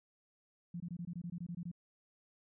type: tone bursts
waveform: sine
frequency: 172.8 Hz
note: F3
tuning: 18 cents flat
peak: -39 dBFS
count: 12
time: 0.74-1.715 s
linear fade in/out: 5 ms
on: 62 ms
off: 21 ms
effects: none